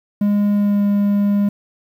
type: tone with pitch glide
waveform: triangle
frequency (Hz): 205.1 to 203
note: G#3 to G#3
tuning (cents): -21 to -39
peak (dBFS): -11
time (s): 0.21-1.49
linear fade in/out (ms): 5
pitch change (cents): -18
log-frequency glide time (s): 0.53-0.84
effects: 8-bit